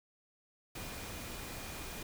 sine tone in noise, 2433 Hz, D#7, 39 cents flat, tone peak -55 dBFS, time 0.75-2.03 s, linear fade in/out 5 ms, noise pink, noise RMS -44 dBFS, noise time 0.75-2.03 s, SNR -14 dB, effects none

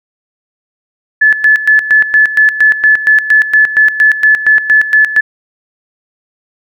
sine tone with tremolo, 1728 Hz, A6, 32 cents flat, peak -3 dBFS, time 1.21-5.21 s, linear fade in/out 10 ms, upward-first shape square, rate 4.3 Hz, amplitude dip 75%, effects none

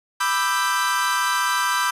40% pulse chord, E minor seventh, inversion second, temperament equal with one note detuned, 987.8 / 1184.9 / 1318.5 / 1568 Hz, B5 / D6 / E6 / G6, 0 / +15 / 0 / 0 cents, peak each -23 / -25 / -26 / -23 dBFS, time 0.2-1.91 s, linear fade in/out 10 ms, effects resampled to 32000 Hz

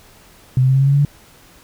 sine tone with pitch steps, 128.2 / 130.37 / 132.57 / 134.81 / 137.08 / 139.4 / 141.75 / 144.15 Hz, C3 / C3 / C3 / C#3 / C#3 / C#3 / C#3 / D3, -35 / -6 / +23 / -48 / -19 / +10 / +39 / -32 cents, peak -10 dBFS, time 0.57-1.05 s, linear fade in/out 2 ms, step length 60 ms, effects pink hiss -47 dBFS RMS until 1.63 s

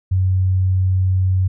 sine tone, 93.4 Hz, F#2, 17 cents sharp, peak -13 dBFS, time 0.11-1.48 s, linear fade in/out 10 ms, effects none

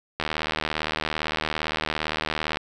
click train, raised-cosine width 0.3 ms, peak -9 dBFS, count 185, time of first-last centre 0.2-2.571 s, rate 77.6 Hz, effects none

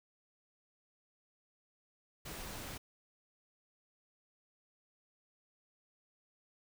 pink noise, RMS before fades -45 dBFS, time 2.25-2.78 s, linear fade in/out 10 ms, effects none

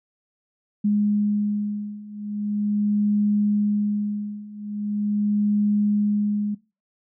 sine beating tone pair, 207.1 / 207.51 Hz, G#3 / G#3, -5 / -1 cents, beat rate 0.41 Hz, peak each -24 / -22 dBFS, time 0.84-6.55 s, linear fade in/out 10 ms, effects noise-tail reverb RT60 0.3 s tail -21 dB re dry

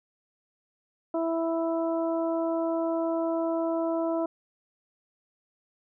harmonic tone, 329.6 Hz, E4, in tune, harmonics 1 / 2 / 3 / 4, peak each -28 / -28 / -37 / -41 dBFS, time 1.14-4.26 s, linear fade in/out 5 ms, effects none

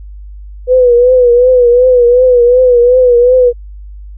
sine tone with vibrato, 493.9 Hz, B4, in tune, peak -3 dBFS, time 0.67-3.53 s, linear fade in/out 50 ms, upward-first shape triangle, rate 2.7 Hz, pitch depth 76 cents each way, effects added 50 Hz sine -26 dBFS peak until 4.17 s

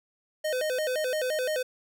square tone with vibrato, 560 Hz, C#5, 18 cents sharp, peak -27 dBFS, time 0.44-1.63 s, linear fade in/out 10 ms, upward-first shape square, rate 5.8 Hz, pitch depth 170 cents each way, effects none

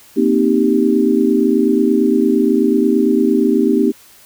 sine chord, C minor seventh, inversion third, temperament equal, 233.1 / 261.6 / 311.1 / 392 Hz, Bb3 / C4 / Eb4 / G4, 0 / 0 / 0 / 0 cents, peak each -16 dBFS, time 0.16-3.92 s, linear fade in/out 20 ms, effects white hiss -45 dBFS RMS until 4.25 s

